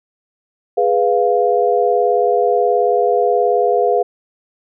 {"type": "chord", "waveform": "sine", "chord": "F diminished", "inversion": "first", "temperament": "equal", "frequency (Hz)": [415.3, 493.9, 698.5], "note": ["Ab4", "Cb5", "F5"], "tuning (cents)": [0, 0, 0], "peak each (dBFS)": -16, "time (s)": [0.77, 4.03], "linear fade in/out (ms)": 10, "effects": []}